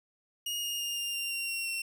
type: tone with pitch steps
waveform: sawtooth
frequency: 2866 / 2845 / 2823 / 2802 / 2781 / 2760 / 2740 / 2719 Hz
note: F7 / F7 / F7 / F7 / F7 / F7 / F7 / F7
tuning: +44 / +31 / +18 / +5 / -8 / -21 / -34 / -47 cents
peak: -29 dBFS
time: 0.46-1.82 s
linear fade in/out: 5 ms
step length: 170 ms
effects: none